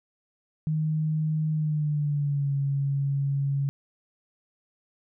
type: tone with pitch glide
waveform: sine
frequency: 155.56 to 139.39 Hz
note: D#3 to C#3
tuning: 0 to +10 cents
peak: -23 dBFS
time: 0.67-3.69 s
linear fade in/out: 0 ms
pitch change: -190 cents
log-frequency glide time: 1.52-2.54 s
effects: none